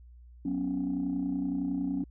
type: chord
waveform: sine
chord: F# suspended fourth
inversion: none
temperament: just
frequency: 185 / 246.7 / 277.5 Hz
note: F#3 / B3 / C#4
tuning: 0 / -2 / +2 cents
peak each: -34 / -34 / -29 dBFS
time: 0.45-2.04 s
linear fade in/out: 5 ms
effects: tanh soft clip ceiling -23 dBFS + added 60 Hz sine -49 dBFS peak until 2.1 s